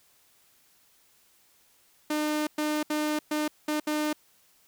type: tone bursts at uneven times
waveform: sawtooth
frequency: 302.7 Hz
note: D#4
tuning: 48 cents flat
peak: -22 dBFS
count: 6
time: 2.1-2.47 / 2.58-2.83 / 2.9-3.19 / 3.31-3.48 / 3.68-3.8 / 3.87-4.13 s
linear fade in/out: 5 ms
effects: white hiss -63 dBFS RMS until 4.67 s